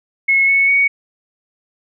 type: tone with pitch steps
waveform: sine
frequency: 2181 / 2208 / 2235 Hz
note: C#7 / C#7 / C#7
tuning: -29 / -7 / +14 cents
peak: -10 dBFS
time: 0.28-0.88 s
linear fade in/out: 10 ms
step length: 200 ms
effects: none